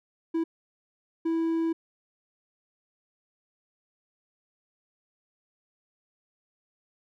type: tone bursts at uneven times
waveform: triangle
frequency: 328.3 Hz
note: E4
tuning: 7 cents flat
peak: -22 dBFS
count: 2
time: 0.34-0.44 / 1.25-1.73 s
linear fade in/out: 10 ms
effects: none